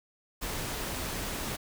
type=noise; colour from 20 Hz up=pink; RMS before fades=-35 dBFS; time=0.41-1.57 s; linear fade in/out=20 ms; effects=none